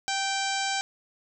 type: harmonic tone with a mistuned harmonic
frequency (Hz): 784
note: G5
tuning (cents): 0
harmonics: 1 / 2 / 3 / 4 / 5 / 6 / 7 / 8 / 9 / 10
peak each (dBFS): -30 / -33 / -35 / -36 / -37 / -38 / -38 / -39 / -40 / -40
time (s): 0.08-0.81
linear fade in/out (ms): 0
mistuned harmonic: 2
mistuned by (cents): -23
effects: none